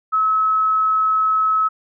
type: tone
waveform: sine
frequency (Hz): 1290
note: E6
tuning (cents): -38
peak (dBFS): -14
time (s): 0.12-1.69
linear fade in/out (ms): 20
effects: none